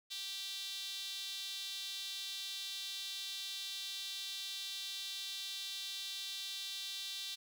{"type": "tone with high-pass filter", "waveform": "sawtooth", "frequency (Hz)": 391, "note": "G4", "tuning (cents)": -4, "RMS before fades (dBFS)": -43, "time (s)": [0.1, 7.36], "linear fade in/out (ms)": 20, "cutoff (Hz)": 3700, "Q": 4.3, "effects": []}